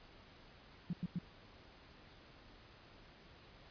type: tone bursts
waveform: sine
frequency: 174.61 Hz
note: F3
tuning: in tune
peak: -35 dBFS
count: 3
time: 0.9-1.187 s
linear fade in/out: 2 ms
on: 31 ms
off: 97 ms
effects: pink hiss -60 dBFS RMS until 3.7 s + resampled to 11025 Hz